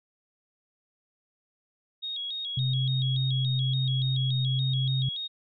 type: tone with vibrato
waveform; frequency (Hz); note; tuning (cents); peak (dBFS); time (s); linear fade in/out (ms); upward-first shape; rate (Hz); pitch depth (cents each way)
sine; 3520; A7; 0; -31; 2.02-5.28; 20; square; 3.5; 100
type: tone with pitch glide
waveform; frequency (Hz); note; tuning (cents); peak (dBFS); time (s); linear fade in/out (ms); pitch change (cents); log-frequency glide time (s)
sine; 130 to 130.83; C3 to C3; -11 to 0; -24; 2.57-5.09; 5; +11; 4.68-4.83
effects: none